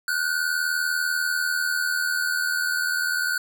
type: tone pair together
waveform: square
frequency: 1447.8 / 1528 Hz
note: F#6 / G6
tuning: -38 / -45 cents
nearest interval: minor second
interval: 93 cents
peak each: -26 dBFS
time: 0.08-3.38 s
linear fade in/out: 2 ms
effects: none